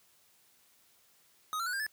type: tone with pitch steps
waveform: square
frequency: 1254 / 1359.6 / 1474.1 / 1598.3 / 1732.9 Hz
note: D#6 / F6 / F#6 / G6 / A6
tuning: +13 / -47 / -7 / +33 / -27 cents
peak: -33 dBFS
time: 1.53-1.865 s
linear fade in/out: 0 ms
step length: 67 ms
effects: white hiss -66 dBFS RMS until 1.92 s + high-pass 60 Hz 12 dB/octave